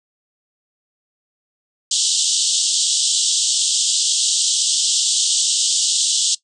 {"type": "band-pass noise", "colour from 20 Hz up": "white", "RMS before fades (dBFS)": -18, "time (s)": [1.91, 6.35], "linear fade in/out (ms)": 5, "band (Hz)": [3000, 8500], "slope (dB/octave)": 96, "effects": ["noise-tail reverb RT60 0.1 s tail -19 dB re dry"]}